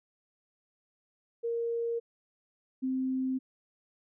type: tone pair in turn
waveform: sine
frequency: 465.9 / 260.6 Hz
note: A#4 / C4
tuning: -1 / -7 cents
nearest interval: minor seventh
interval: 1006 cents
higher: first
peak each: -29 / -28 dBFS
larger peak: second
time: 1.43-2 / 2.82-3.39 s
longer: neither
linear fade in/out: 20 ms
effects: none